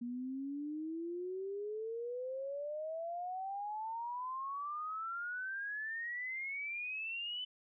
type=exponential sweep; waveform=sine; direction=up; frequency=236.9 to 3032 Hz; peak=-38 dBFS; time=0.01-7.45 s; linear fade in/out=10 ms; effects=none